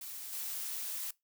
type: noise with level steps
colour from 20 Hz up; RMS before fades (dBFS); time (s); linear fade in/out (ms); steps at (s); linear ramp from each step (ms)
blue; -44 / -39; 0.01-1.11; 5; 0.32; 20
effects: noise-tail reverb RT60 0.2 s tail -23 dB re dry